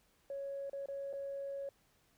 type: tone with dropouts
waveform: sine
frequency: 554.4 Hz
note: C#5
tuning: in tune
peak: -38 dBFS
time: 0.3-1.69 s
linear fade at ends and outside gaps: 2 ms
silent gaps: 0.697-0.731 / 0.859-0.885 / 1.129-1.135 s
effects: tanh soft clip ceiling -34 dBFS + pink hiss -72 dBFS RMS until 2.17 s